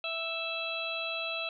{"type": "harmonic tone", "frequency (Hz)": 659.3, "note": "E5", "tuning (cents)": 0, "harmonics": [1, 2, 4, 5, 6], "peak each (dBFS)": [-39, -42, -35, -41, -40], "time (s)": [0.04, 1.49], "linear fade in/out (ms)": 2, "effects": []}